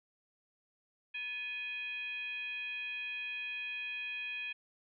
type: tone with frequency modulation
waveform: sine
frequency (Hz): 2489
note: D#7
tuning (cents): 0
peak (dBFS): -37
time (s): 1.14-4.53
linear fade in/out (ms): 10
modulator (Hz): 764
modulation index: 0.62
effects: none